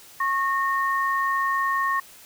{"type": "tone pair together", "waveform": "sine", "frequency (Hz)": [1094, 1839.9], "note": ["C#6", "A#6"], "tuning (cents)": [-23, -23], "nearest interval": "major sixth", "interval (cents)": 900, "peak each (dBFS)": [-22, -26], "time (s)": [0.2, 2], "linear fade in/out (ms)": 5, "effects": ["white hiss -48 dBFS RMS until 2.25 s"]}